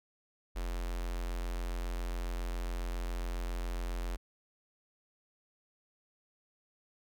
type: tone with notch filter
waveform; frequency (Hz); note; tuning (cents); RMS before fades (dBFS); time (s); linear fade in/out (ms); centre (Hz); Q
square; 43.65; F1; 0; -36; 0.55-4.17; 20; 130; 0.61
effects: none